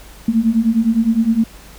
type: beating tone pair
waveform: sine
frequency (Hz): 220 / 229.8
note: A3 / A#3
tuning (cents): 0 / -25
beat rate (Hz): 9.8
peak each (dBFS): -16 / -14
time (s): 0.28-1.44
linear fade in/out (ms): 5
effects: added 50 Hz sine -40 dBFS peak until 1.78 s + pink hiss -42 dBFS RMS until 1.78 s